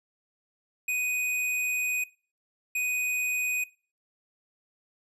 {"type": "tone pair in turn", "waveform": "square", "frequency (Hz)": [2492, 2492], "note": ["D#7", "D#7"], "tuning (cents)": [2, 2], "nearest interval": "unison", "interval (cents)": 0, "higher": "neither", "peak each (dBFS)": -27, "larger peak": "neither", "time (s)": [[0.88, 2.04], [2.75, 3.64]], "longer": "first", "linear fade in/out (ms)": 5, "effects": ["noise-tail reverb RT60 0.4 s tail -21 dB re dry", "resampled to 32000 Hz"]}